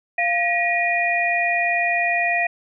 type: tone cluster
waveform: sine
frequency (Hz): 694 / 1906 / 2445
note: F5 / A#6 / D#7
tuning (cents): -11 / +38 / -31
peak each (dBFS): -22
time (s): 0.18-2.47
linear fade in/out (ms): 5
effects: none